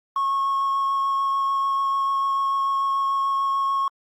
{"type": "tone with vibrato", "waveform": "triangle", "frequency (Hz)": 1094, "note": "C#6", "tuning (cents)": -23, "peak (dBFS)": -17, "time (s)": [0.16, 3.88], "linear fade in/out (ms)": 2, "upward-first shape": "triangle", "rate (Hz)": 6.8, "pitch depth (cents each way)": 10, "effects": ["tanh soft clip ceiling -15 dBFS", "Opus 32 kbps"]}